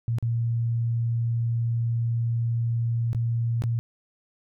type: tone with dropouts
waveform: sine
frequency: 116.54 Hz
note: A#2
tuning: in tune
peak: -22 dBFS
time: 0.08-3.79 s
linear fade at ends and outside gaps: 0 ms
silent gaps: 0.185-0.226 / 3.131-3.148 / 3.621-3.638 s
effects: none